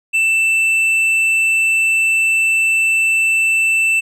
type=tone with tanh clipping; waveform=triangle; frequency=2660 Hz; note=E7; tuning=15 cents sharp; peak=-13 dBFS; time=0.13-4.01 s; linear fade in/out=20 ms; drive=10 dB; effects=none